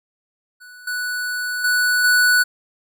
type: tone with level steps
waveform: square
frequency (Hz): 1480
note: F#6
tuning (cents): 0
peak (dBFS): -40 / -23 / -16 / -13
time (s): 0.6-2.44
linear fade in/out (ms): 20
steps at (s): 0.87 / 1.64 / 2.04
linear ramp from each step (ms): 5
effects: none